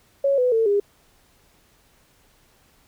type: tone with pitch steps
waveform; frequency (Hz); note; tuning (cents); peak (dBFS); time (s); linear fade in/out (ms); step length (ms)
sine; 554.4 / 499.7 / 450.3 / 405.8; C#5 / B4 / A4 / G#4; 0 / +20 / +40 / -40; -16; 0.24-0.8; 5; 140
effects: pink hiss -59 dBFS RMS until 2.87 s